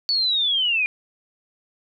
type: linear sweep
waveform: sine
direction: down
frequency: 4499 to 2392 Hz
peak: -18 dBFS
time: 0.09-0.86 s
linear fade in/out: 0 ms
effects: none